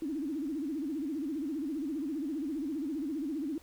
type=tone with vibrato; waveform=sine; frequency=296 Hz; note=D4; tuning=14 cents sharp; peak=-32 dBFS; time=0.02-3.58 s; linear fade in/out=2 ms; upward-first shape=sine; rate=15 Hz; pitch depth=190 cents each way; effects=pink hiss -59 dBFS RMS until 3.62 s